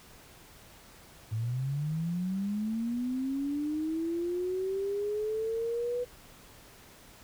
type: linear sweep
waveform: sine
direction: up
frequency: 106.2 to 493.9 Hz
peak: -29 dBFS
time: 1.31-6.05 s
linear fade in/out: 20 ms
effects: pink hiss -54 dBFS RMS until 7.23 s